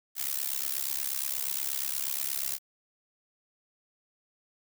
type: noise with amplitude modulation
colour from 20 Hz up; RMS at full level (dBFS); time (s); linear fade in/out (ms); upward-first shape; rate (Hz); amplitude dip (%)
blue; -28; 0.15-2.59; 50; sine; 68.4; 100
effects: none